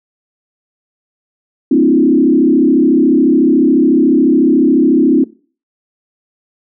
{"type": "tone with frequency modulation", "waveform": "sine", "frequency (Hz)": 291.4, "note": "D4", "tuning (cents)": -13, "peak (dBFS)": -6, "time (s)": [1.71, 5.24], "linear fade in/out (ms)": 5, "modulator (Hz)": 34, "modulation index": 1.6, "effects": ["noise-tail reverb RT60 0.4 s tail -21 dB re dry"]}